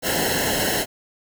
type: noise with comb filter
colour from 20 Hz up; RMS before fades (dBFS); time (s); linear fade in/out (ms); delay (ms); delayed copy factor
pink; -22; 0.02-0.86; 50; 0.84; -0.85
effects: none